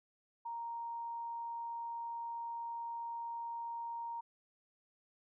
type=tone; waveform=sine; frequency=932.3 Hz; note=A#5; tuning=in tune; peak=-39 dBFS; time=0.45-4.21 s; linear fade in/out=10 ms; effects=none